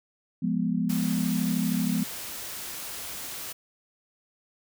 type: chord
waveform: sine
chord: F diminished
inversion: none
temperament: equal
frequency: 174.61 / 207.7 / 246.9 Hz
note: F3 / Ab3 / Cb4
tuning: 0 / 0 / 0 cents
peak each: -28 dBFS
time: 0.42-2.04 s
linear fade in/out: 10 ms
type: noise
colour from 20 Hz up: white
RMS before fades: -37 dBFS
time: 0.89-3.53 s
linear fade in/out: 10 ms
effects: none